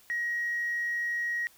sine tone, 1894 Hz, A#6, 27 cents sharp, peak -27 dBFS, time 0.1-1.47 s, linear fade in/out 0 ms, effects tanh soft clip ceiling -24 dBFS + white hiss -59 dBFS RMS until 1.57 s

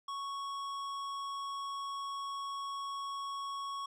sine tone with hard clipping, 1108.7 Hz, C#6, in tune, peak -39 dBFS, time 0.08-3.86 s, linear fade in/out 5 ms, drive 12 dB, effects none

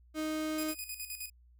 35% pulse tone, 311.1 Hz, D#4, in tune, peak -31 dBFS, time 0.14-0.75 s, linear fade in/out 50 ms
5% pulse tone with tremolo, 2489 Hz, D#7, in tune, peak -28 dBFS, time 0.58-1.3 s, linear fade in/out 5 ms, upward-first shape square, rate 9.6 Hz, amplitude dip 65%
effects added 60 Hz sine -58 dBFS peak until 1.59 s

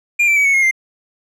triangle tone with pitch steps, 2400 / 2336 / 2273 / 2212 / 2153 / 2095 Hz, D7 / D7 / C#7 / C#7 / C7 / C7, +37 / -10 / +43 / -4 / +49 / +2 cents, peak -9 dBFS, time 0.19-0.712 s, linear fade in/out 10 ms, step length 87 ms, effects none

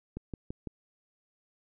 click train, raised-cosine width 3 ms, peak -24 dBFS, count 4, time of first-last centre 0.17-0.673 s, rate 5.97 Hz, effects none

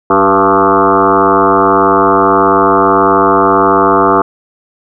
sine tone with frequency modulation, 781 Hz, G5, 7 cents flat, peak -5 dBFS, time 0.1-4.22 s, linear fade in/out 5 ms, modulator 98.4 Hz, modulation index 5.3, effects none

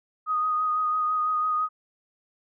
sine tone with vibrato, 1244.5 Hz, D#6, in tune, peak -22 dBFS, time 0.26-1.69 s, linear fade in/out 50 ms, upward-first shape sine, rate 6 Hz, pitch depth 19 cents each way, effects none

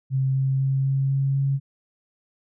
sine tone with pitch steps, 133.2 / 134.05 / 134.9 / 135.76 / 136.63 / 137.5 Hz, C3 / C3 / C#3 / C#3 / C#3 / C#3, +31 / +42 / -47 / -36 / -25 / -14 cents, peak -19 dBFS, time 0.1-1.6 s, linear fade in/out 50 ms, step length 250 ms, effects none

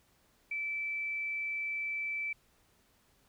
sine tone, 2320 Hz, D7, 22 cents flat, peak -33 dBFS, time 0.51-2.33 s, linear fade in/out 5 ms, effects pink hiss -69 dBFS RMS until 3.28 s

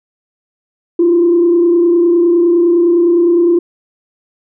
sine tone with frequency modulation, 344.2 Hz, F4, 25 cents flat, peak -6 dBFS, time 0.99-3.59 s, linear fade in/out 5 ms, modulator 29.8 Hz, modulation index 0.42, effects tanh soft clip ceiling -2 dBFS

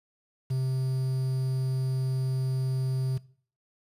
triangle tone with quantisation, 130.81 Hz, C3, in tune, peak -23 dBFS, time 0.5-3.18 s, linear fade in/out 10 ms, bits 8, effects noise-tail reverb RT60 0.5 s tail -20 dB re dry + resampled to 32000 Hz

